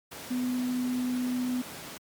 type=tone in noise; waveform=sine; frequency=250.2 Hz; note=B3; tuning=23 cents sharp; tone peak=-26 dBFS; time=0.3-1.62 s; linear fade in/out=10 ms; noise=pink; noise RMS=-41 dBFS; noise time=0.11-1.98 s; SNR=+12 dB; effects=high-pass 150 Hz 12 dB/octave + MP3 96 kbps